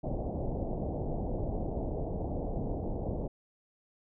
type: low-pass noise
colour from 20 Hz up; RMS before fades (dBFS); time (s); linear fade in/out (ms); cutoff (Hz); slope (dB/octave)
pink; -34; 0.03-3.28; 10; 760; 48
effects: none